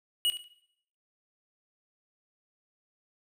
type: tone with echo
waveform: square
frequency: 2908 Hz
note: F#7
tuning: 31 cents flat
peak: -25 dBFS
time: 0.25-0.3 s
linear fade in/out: 0 ms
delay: 71 ms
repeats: 2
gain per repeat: -12 dB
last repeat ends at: 0.442 s
effects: noise-tail reverb RT60 0.7 s tail -17 dB re dry